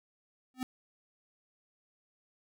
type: tone with exponential growth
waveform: square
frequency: 256.5 Hz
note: C4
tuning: 34 cents flat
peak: -30 dBFS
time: 0.54-0.63 s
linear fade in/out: 1 ms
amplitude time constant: 18 ms
effects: none